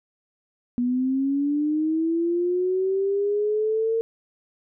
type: linear sweep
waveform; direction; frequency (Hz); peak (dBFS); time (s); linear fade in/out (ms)
sine; up; 241.4 to 456.7; -20; 0.78-4.01; 0
effects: none